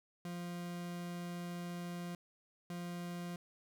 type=tone bursts at uneven times; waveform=40% pulse; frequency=174.61 Hz; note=F3; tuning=in tune; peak=-40 dBFS; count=2; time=0.25-2.15 / 2.7-3.36 s; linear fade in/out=2 ms; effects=none